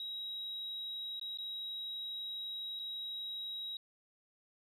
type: tone with dropouts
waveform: sine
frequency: 3833 Hz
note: A#7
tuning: 47 cents sharp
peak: -38 dBFS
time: 0-3.77 s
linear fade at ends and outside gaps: 2 ms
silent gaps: 1.197-1.213 / 1.374-1.385 / 2.792-2.796 s
effects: tanh soft clip ceiling -35 dBFS